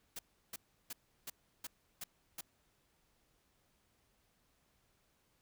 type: noise bursts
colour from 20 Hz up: white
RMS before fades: -44 dBFS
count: 7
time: 0.16-2.41 s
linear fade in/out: 5 ms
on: 30 ms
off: 340 ms
effects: pink hiss -75 dBFS RMS until 5.41 s